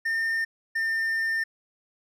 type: tone pair in turn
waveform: triangle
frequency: 1813 / 1805 Hz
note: A#6 / A6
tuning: -49 / +44 cents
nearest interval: unison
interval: 7 cents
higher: first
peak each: -22 dBFS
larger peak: neither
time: 0.05-0.45 / 0.75-1.44 s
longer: second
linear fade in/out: 10 ms
effects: none